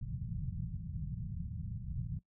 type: low-pass noise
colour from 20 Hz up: white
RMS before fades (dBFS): -40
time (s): 0.01-2.19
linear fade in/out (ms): 5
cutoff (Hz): 170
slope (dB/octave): 48
effects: noise-tail reverb RT60 0.1 s tail -18 dB re dry